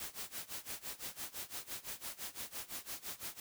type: noise with tremolo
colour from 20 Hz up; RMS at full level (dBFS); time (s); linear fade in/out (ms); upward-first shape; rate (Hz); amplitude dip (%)
white; -42; 0-3.4; 2; sine; 5.9; 90
effects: none

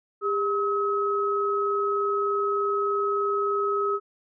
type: tone pair together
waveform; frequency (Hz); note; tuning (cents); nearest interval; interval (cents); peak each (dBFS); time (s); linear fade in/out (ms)
sine; 403.1 / 1279.8; G4 / D#6; +48 / +48; octave + minor sixth; 2000; -25; 0.21-4; 50
effects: none

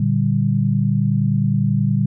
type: chord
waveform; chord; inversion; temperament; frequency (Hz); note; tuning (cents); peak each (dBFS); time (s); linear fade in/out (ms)
sine; G minor; first; equal; 116.54 / 146.83 / 196; Bb2 / D3 / G3; 0 / 0 / 0; -19; 0-2.06; 5
effects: none

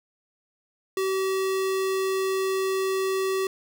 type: tone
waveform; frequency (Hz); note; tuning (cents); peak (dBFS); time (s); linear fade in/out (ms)
square; 382.3; G4; -43; -24; 0.97-3.47; 2
effects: none

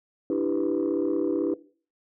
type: chord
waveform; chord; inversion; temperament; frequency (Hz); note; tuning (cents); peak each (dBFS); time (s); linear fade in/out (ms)
sine; E minor seventh; third; equal; 293.7 / 329.6 / 392 / 493.9; D4 / E4 / G4 / B4; 0 / 0 / 0 / 0; -26 / -26 / -28 / -29; 0.3-1.54; 2
effects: noise-tail reverb RT60 0.4 s tail -18 dB re dry + tanh soft clip ceiling -17 dBFS

